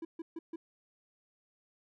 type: tone bursts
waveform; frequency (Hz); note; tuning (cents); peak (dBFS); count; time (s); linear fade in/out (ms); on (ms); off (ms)
triangle; 329.6; E4; 0; -36; 4; 0.02-0.56; 5; 30; 140
effects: none